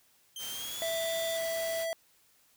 sawtooth tone with pitch glide, 3136 to 3540 Hz, G7 to A7, 0 to +10 cents, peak -36 dBFS, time 0.36-1.37 s, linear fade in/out 2 ms, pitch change +210 cents, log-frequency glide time 0.5-0.91 s
white noise, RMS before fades -42 dBFS, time 0.38-1.87 s, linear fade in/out 50 ms
square tone, 659.3 Hz, E5, in tune, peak -32 dBFS, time 0.82-1.93 s, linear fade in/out 0 ms
effects white hiss -66 dBFS RMS until 2.56 s

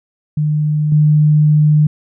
sine tone with level steps, 151.2 Hz, D#3, 49 cents flat, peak -12 / -7 dBFS, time 0.37-1.87 s, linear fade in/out 5 ms, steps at 0.92 s, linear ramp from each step 2 ms, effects none

